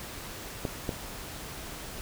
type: clicks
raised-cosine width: 2 ms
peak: -16 dBFS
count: 2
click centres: 0.652 / 0.892 s
effects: pink hiss -41 dBFS RMS until 2.01 s